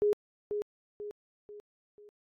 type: tone with echo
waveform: sine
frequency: 415.3 Hz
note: G#4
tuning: in tune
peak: -23 dBFS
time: 0.02-0.13 s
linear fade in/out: 0 ms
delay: 490 ms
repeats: 4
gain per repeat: -7 dB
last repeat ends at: 2.09 s
effects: AAC 48 kbps